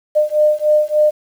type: beating tone pair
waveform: sine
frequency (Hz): 603 / 606.4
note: D5 / D#5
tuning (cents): +46 / -45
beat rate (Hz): 3.4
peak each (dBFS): -14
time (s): 0.15-1.11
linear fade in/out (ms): 20
effects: 7-bit